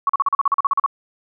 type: tone bursts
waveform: sine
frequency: 1116 Hz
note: C#6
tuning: 11 cents sharp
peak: -13 dBFS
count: 13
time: 0.07-0.862 s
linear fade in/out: 2 ms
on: 24 ms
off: 40 ms
effects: none